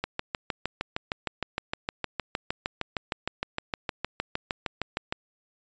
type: click train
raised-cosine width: 0.3 ms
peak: -12 dBFS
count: 34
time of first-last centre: 0.04-5.125 s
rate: 6.49 Hz
effects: resampled to 16000 Hz